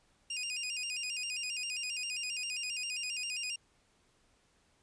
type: tone with vibrato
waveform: 20% pulse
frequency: 2637 Hz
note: E7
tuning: in tune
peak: -30 dBFS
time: 0.3-3.56 s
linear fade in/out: 5 ms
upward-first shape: square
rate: 7.5 Hz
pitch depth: 100 cents each way
effects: pink hiss -70 dBFS RMS until 4.82 s + resampled to 22050 Hz